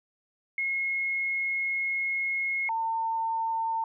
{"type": "tone pair in turn", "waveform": "sine", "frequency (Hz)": [2164, 902.8], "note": ["C#7", "A5"], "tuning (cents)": [-42, 44], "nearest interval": "octave + minor third", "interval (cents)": 1514, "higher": "first", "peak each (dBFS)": -26, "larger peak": "neither", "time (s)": [[0.58, 2.69], [2.69, 3.84]], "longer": "first", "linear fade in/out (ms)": 2, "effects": []}